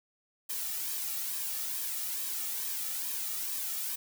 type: noise with flanger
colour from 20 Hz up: blue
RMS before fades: -35 dBFS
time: 0.49-3.96 s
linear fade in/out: 10 ms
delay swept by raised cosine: 1.4 to 1.96 ms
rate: 2.3 Hz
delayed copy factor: -0.55
effects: none